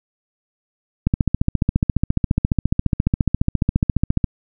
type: click train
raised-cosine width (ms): 5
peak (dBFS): -3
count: 47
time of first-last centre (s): 1.07-4.242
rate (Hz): 14.5
effects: none